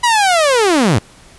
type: linear sweep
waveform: sawtooth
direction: down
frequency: 988 to 87.31 Hz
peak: -6 dBFS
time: 0.03-0.99 s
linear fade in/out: 10 ms
effects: pink hiss -43 dBFS RMS until 1.38 s + resampled to 24000 Hz